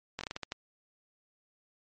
slowing click train, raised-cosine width 0.2 ms, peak -18 dBFS, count 8, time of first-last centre 0.19-0.521 s, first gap 20 ms, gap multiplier 1.28, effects low-pass 7000 Hz 12 dB/octave + MP3 48 kbps

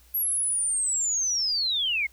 sine linear sweep, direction down, 11700 to 2093 Hz, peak -23 dBFS, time 0.14-2.07 s, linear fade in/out 10 ms, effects added 60 Hz sine -55 dBFS peak until 2.12 s + white hiss -59 dBFS RMS until 2.12 s

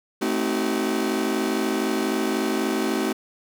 40% pulse chord, A diminished seventh, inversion none, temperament just, 220 / 264 / 316.8 / 380.2 Hz, A3 / C4 / Eb4 / Gb4, 0 / +16 / +31 / +47 cents, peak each -27 / -27 / -27 / -26 dBFS, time 0.21-3.13 s, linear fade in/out 10 ms, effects none

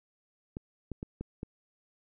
clicks, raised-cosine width 3 ms, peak -24 dBFS, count 5, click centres 0.569 / 0.917 / 1.029 / 1.21 / 1.431 s, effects none

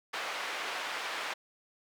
white band-pass noise, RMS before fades -37 dBFS, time 0.13-1.34 s, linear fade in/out 10 ms, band 560 to 2400 Hz, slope 12 dB/octave, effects none

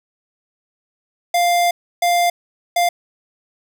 square tone bursts at uneven times, 698.5 Hz, F5, in tune, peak -14 dBFS, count 3, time 1.34-1.71 / 2.02-2.3 / 2.76-2.89 s, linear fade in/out 5 ms, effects none

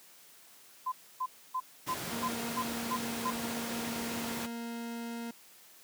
sine tone bursts, 1024 Hz, C6, 38 cents flat, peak -30 dBFS, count 8, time 0.86-3.308 s, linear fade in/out 10 ms, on 61 ms, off 280 ms
pink noise, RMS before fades -38 dBFS, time 1.86-4.47 s, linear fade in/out 20 ms
40% pulse tone, 233.1 Hz, A#3, in tune, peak -36 dBFS, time 2.11-5.31 s, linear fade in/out 5 ms
effects white hiss -57 dBFS RMS until 5.83 s + high-pass 150 Hz 12 dB/octave

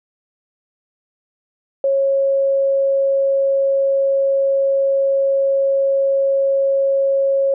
sine tone, 547 Hz, C#5, 23 cents flat, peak -13 dBFS, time 1.84-7.54 s, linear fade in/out 2 ms, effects none

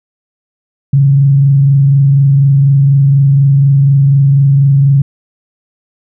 sine tone with frequency modulation, 138.59 Hz, C#3, in tune, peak -4 dBFS, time 0.93-5.02 s, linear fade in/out 5 ms, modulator 24.1 Hz, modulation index 0.24, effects none

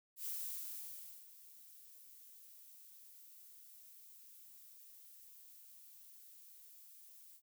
violet noise with ADSR envelope, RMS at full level -42 dBFS, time 0.16-7.42 s, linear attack 100 ms, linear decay 980 ms, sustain -17 dB, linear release 76 ms, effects none

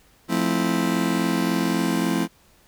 40% pulse chord, F major seventh, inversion none, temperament just, 174.61 / 218.3 / 261.9 / 327.4 Hz, F3 / A3 / C4 / E4, 0 / -13 / +2 / -12 cents, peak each -25 dBFS, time 0.28-2.28 s, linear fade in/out 50 ms, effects pink hiss -57 dBFS RMS until 2.67 s

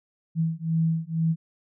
sine beating tone pair, 161.8 / 163.9 Hz, E3 / E3, -32 / -10 cents, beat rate 2.1 Hz, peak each -25 dBFS, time 0.35-1.36 s, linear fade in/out 50 ms, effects none

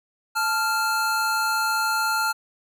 square tone pair together, 875 / 1389 Hz, A5 / F6, -10 / -10 cents, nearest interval minor sixth, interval 800 cents, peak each -27 / -23 dBFS, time 0.35-2.33 s, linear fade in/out 20 ms, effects none

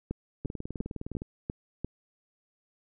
two click trains, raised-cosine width 3 ms, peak -19 / -23 dBFS, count 6 / 16, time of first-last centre 0.11-1.846 / 0.45-1.219 s, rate 2.88 / 19.5 Hz, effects none

